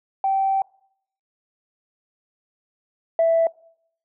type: tone pair in turn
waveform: sine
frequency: 776 / 660.3 Hz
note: G5 / E5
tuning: -18 / +3 cents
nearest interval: minor third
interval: 279 cents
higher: first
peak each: -17 / -13 dBFS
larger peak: second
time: 0.24-0.62 / 3.19-3.47 s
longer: first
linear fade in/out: 2 ms
effects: noise-tail reverb RT60 0.7 s tail -25 dB re dry + tanh soft clip ceiling -11 dBFS

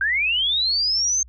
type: linear sweep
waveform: sine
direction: up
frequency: 1536 to 6390 Hz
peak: -18 dBFS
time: 0.01-1.23 s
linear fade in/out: 2 ms
effects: added 60 Hz sine -43 dBFS peak until 1.28 s

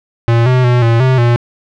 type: tone with pitch steps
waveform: square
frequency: 116.6 / 127.4 / 122.7 / 115.7 / 130 / 119.2 Hz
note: A#2 / C3 / B2 / A#2 / C3 / A#2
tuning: +1 / -46 / -11 / -13 / -11 / +39 cents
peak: -8 dBFS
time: 0.28-1.36 s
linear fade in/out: 0 ms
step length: 180 ms
effects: low-pass 3000 Hz 12 dB/octave

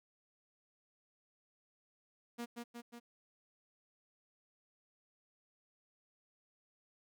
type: tone with echo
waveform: sawtooth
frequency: 237.2 Hz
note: A#3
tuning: 30 cents sharp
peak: -36 dBFS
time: 2.38-2.46 s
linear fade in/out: 20 ms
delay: 180 ms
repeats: 3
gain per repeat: -3 dB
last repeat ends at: 3 s
effects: none

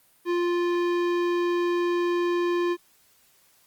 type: tone with tanh clipping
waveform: sine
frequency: 349.2 Hz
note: F4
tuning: in tune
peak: -24 dBFS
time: 0.25-2.77 s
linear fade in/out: 50 ms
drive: 18 dB
effects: white hiss -61 dBFS RMS until 3.66 s + Opus 32 kbps

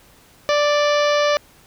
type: harmonic tone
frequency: 587.3 Hz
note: D5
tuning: in tune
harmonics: 1 / 2 / 3 / 4 / 5 / 6 / 7 / 8 / 9 / 10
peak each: -16 / -22 / -26 / -28 / -30 / -32 / -33 / -34 / -35 / -36 dBFS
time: 0.49-1.37 s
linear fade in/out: 0 ms
effects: pink hiss -51 dBFS RMS until 1.66 s

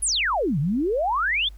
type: exponential two-way sweep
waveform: sine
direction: down then up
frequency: 11250 to 132.5 to 3648 Hz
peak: -20 dBFS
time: 0.02-1.49 s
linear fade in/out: 10 ms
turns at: 0.59 s
effects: added 50 Hz sine -39 dBFS peak until 1.57 s + pink hiss -60 dBFS RMS until 1.57 s

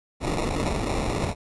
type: noise with sample-and-hold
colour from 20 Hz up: pink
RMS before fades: -26 dBFS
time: 0.2-1.35 s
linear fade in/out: 50 ms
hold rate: 1575 Hz
effects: resampled to 24000 Hz

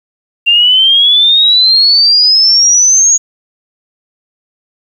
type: exponential sweep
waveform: sine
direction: up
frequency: 2762 to 6720 Hz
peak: -4 dBFS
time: 0.46-3.18 s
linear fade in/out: 20 ms
effects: 7-bit

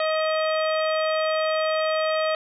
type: harmonic tone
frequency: 629 Hz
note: D#5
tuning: 19 cents sharp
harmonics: 1 / 2 / 3 / 4 / 5 / 6 / 7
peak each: -22 / -28 / -32 / -34 / -36 / -38 / -39 dBFS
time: 0-2.35 s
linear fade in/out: 2 ms
effects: none

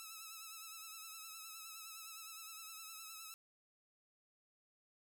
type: tone with vibrato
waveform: 5% pulse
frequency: 1304 Hz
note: E6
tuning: 19 cents flat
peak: -38 dBFS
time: 0-3.34 s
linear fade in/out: 0 ms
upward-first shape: triangle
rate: 9.7 Hz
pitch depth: 51 cents each way
effects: none

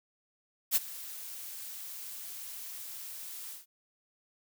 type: noise with ADSR envelope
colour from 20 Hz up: blue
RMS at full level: -24 dBFS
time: 0.71-3.66 s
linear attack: 48 ms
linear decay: 28 ms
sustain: -19 dB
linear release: 150 ms
effects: none

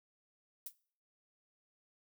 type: noise with exponential decay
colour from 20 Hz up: violet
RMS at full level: -37 dBFS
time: 0.66-0.74 s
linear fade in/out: 5 ms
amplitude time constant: 16 ms
effects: noise-tail reverb RT60 0.5 s tail -21 dB re dry

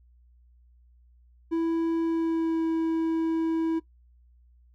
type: tone with pitch glide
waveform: triangle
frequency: 329.8 to 325.6 Hz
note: E4 to E4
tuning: +1 to -21 cents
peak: -21 dBFS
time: 1.51-3.8 s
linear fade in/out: 20 ms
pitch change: -22 cents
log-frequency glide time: 2.02-2.65 s
effects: noise-tail reverb RT60 0.1 s tail -17 dB re dry + added 60 Hz sine -55 dBFS peak until 4.74 s

